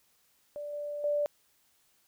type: tone with level steps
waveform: sine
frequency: 586 Hz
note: D5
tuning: 4 cents flat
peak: -36 / -34 / -26 dBFS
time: 0.56-1.26 s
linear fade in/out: 0 ms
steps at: 0.73 / 1.04 s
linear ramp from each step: 2 ms
effects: white hiss -69 dBFS RMS until 2.07 s